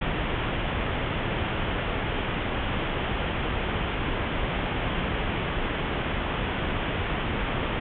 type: low-pass noise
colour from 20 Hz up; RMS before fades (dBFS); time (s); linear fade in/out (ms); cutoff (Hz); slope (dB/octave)
pink; -28; 0.01-7.8; 10; 3400; 96
effects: none